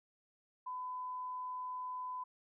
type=tone; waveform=sine; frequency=1006 Hz; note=B5; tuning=32 cents sharp; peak=-39 dBFS; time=0.66-2.24 s; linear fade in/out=10 ms; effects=none